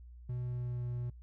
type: tone with pitch glide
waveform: triangle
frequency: 123.47 to 121.7 Hz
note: B2 to B2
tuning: 0 to -25 cents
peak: -33 dBFS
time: 0.29-1.1 s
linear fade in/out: 5 ms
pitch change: -25 cents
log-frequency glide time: 0.44-0.86 s
effects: noise-tail reverb RT60 0.1 s tail -21 dB re dry + added 60 Hz sine -49 dBFS peak until 1.22 s